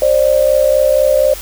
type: tone pair together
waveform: sine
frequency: 533.9 / 598 Hz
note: C5 / D5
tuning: +35 / +31 cents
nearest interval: major second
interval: 196 cents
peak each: -11 dBFS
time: 0.02-1.34 s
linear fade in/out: 2 ms
effects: added 50 Hz sine -31 dBFS peak until 1.41 s + white hiss -30 dBFS RMS until 1.41 s